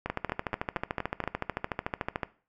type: two click trains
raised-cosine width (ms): 0.5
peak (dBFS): -14 / -16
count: 30 / 6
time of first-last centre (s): 0.1-2.232 / 0.06-1.239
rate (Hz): 13.6 / 4.24
effects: noise-tail reverb RT60 0.4 s tail -18 dB re dry